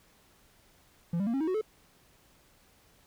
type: tone with pitch steps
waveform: triangle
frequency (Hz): 170 / 198.69 / 232.2 / 271.4 / 317.2 / 370.8 / 433.4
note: F3 / G3 / A#3 / C#4 / D#4 / F#4 / A4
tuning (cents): -46 / +24 / -7 / -36 / +33 / +4 / -26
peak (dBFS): -25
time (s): 1.13-1.613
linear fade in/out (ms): 5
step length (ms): 69
effects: pink hiss -63 dBFS RMS until 3.06 s